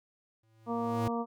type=tone with exponential growth; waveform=square; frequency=111.3 Hz; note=A2; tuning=20 cents sharp; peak=-30 dBFS; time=0.43-1.08 s; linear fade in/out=5 ms; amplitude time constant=140 ms
type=harmonic tone; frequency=233.5 Hz; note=A#3; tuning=3 cents sharp; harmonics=1 / 2 / 3 / 4 / 5; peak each=-33 / -36 / -38 / -39 / -40 dBFS; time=0.66-1.26 s; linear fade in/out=50 ms
effects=none